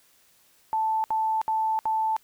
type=tone bursts; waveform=sine; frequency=880 Hz; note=A5; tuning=in tune; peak=-22 dBFS; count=4; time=0.73-2.165 s; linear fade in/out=0 ms; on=310 ms; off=65 ms; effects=white hiss -61 dBFS RMS until 2.23 s